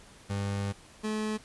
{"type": "tone pair in turn", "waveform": "30% pulse", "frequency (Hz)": [100, 215.2], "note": ["G2", "A3"], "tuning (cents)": [35, -38], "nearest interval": "octave + minor second", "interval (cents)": 1327, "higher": "second", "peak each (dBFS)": -27, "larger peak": "neither", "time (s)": [[0.29, 0.73], [1.03, 1.38]], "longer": "first", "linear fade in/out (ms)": 20, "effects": ["pink hiss -54 dBFS RMS until 1.44 s", "resampled to 24000 Hz"]}